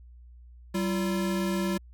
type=tone pair together; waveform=square; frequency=192 / 342.1 Hz; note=G3 / F4; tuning=-36 / -36 cents; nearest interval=minor seventh; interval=1000 cents; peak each=-28 / -32 dBFS; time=0.74-1.78 s; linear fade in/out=10 ms; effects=added 60 Hz sine -47 dBFS peak until 1.93 s